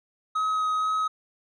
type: tone with vibrato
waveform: triangle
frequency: 1268 Hz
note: D#6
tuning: 32 cents sharp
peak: -21 dBFS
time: 0.35-1.08 s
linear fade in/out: 10 ms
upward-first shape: sine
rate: 2.1 Hz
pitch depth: 9 cents each way
effects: resampled to 22050 Hz